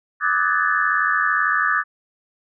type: tone cluster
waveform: sine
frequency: 1174 / 1267 / 1495 / 1681 / 1759 Hz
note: D6 / D#6 / F#6 / G#6 / A6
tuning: -1 / +31 / +17 / +20 / -1 cents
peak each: -23 dBFS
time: 0.2-1.84 s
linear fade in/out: 50 ms
effects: none